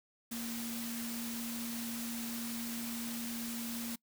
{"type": "tone in noise", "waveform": "sine", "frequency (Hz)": 233.1, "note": "A#3", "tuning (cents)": 0, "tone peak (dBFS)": -39, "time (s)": [0.31, 3.96], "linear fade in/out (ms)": 10, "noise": "white", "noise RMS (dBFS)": -43, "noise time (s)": [0.31, 3.96], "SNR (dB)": 1, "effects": ["noise-tail reverb RT60 0.1 s tail -24 dB re dry"]}